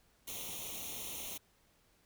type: noise with comb filter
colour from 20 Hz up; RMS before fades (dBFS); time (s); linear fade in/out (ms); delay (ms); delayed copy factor
white; -43; 0.27-1.38; 10; 0.31; +0.85
effects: pink hiss -70 dBFS RMS until 2.05 s